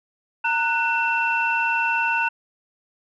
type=tone cluster; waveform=sine; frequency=920 / 1479 / 2689 Hz; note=A#5 / F#6 / E7; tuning=-23 / -1 / +34 cents; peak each=-23 dBFS; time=0.44-2.29 s; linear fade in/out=10 ms; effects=tanh soft clip ceiling -9 dBFS